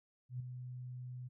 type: tone with ADSR envelope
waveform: sine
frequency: 125.3 Hz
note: B2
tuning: 25 cents sharp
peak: -36 dBFS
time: 0.29-1.29 s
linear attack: 110 ms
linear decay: 6 ms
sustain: -7 dB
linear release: 22 ms
effects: none